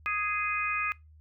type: harmonic tone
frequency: 415.3 Hz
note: G#4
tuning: in tune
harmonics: 3 / 4 / 5 / 6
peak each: -32 / -37 / -36 / -31 dBFS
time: 0.06-0.92 s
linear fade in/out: 0 ms
effects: noise-tail reverb RT60 0.2 s tail -22 dB re dry + added 77 Hz sine -52 dBFS peak until 1.2 s